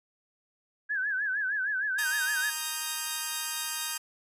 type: tone with vibrato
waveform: sine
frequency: 1609 Hz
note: G6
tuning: 45 cents sharp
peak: -27 dBFS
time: 0.89-2.51 s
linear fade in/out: 20 ms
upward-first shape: sine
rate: 6.5 Hz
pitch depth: 120 cents each way
type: chord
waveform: 5% pulse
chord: Eb major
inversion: second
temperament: equal with one note detuned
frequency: 932.3 / 1244.5 / 1578 Hz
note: Bb5 / Eb6 / G6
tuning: 0 / 0 / +11 cents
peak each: -24 dBFS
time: 1.98-3.98 s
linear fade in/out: 10 ms
effects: resampled to 32000 Hz